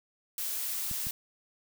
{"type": "noise", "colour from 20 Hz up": "blue", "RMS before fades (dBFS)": -34, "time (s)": [0.38, 1.11], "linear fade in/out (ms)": 2}
{"type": "clicks", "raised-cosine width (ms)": 5, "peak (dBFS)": -29, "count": 2, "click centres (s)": [0.913, 1.069]}
{"effects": []}